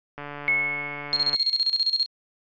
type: click train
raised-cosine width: 0.5 ms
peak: -21 dBFS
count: 170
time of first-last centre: 0.18-1.346 s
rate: 145 Hz
type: tone with exponential decay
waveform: sine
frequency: 2190 Hz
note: C#7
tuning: 22 cents flat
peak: -17 dBFS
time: 0.48-1.59 s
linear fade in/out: 0 ms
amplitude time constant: 240 ms
type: tone with tremolo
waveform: sine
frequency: 4246 Hz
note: C8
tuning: 25 cents sharp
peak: -18 dBFS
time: 1.13-2.06 s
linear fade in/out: 0 ms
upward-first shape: square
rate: 15 Hz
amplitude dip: 75%
effects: resampled to 11025 Hz